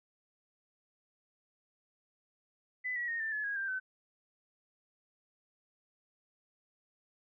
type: tone with pitch steps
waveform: sine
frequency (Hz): 2003 / 1925.9 / 1851.7 / 1780.4 / 1711.8 / 1645.8 / 1582.5 / 1521.5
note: B6 / B6 / A#6 / A6 / A6 / G#6 / G6 / F#6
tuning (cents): +24 / -44 / -12 / +20 / -48 / -16 / +16 / +48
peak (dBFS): -33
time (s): 2.84-3.8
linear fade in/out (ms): 20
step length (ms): 120
effects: none